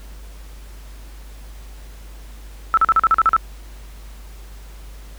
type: tone bursts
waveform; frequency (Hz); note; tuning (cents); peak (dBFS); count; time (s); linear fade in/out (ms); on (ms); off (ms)
sine; 1318.5; E6; 0; -10; 9; 2.74-3.365; 0; 33; 41
effects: added 50 Hz sine -35 dBFS peak until 5.18 s + pink hiss -47 dBFS RMS until 5.18 s